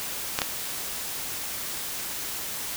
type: clicks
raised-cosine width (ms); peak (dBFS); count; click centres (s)
0.2; -6; 2; 0.389 / 0.418
effects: white hiss -33 dBFS RMS until 2.76 s